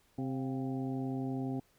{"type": "harmonic tone with a mistuned harmonic", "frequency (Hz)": 131.7, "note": "C3", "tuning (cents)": 12, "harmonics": [1, 2, 3, 4, 5, 6], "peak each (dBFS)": [-38, -35, -44, -51, -48, -49], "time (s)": [0.18, 1.6], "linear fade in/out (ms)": 5, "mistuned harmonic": 5, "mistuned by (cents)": 89, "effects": ["pink hiss -69 dBFS RMS until 1.78 s"]}